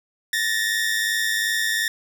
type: tone pair together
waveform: sawtooth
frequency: 1760 / 1862.7 Hz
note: A6 / A#6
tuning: 0 / -2 cents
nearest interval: minor second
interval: 98 cents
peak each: -20 dBFS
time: 0.33-1.88 s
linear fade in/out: 2 ms
effects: none